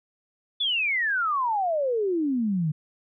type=exponential sweep; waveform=sine; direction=down; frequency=3519 to 146.7 Hz; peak=-22 dBFS; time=0.6-2.72 s; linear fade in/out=10 ms; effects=none